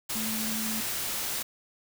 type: tone in noise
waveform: sine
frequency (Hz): 220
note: A3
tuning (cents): 0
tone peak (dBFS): -33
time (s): 0.15-0.81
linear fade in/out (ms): 10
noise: white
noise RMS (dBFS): -32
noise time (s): 0.09-1.43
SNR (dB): -4
effects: none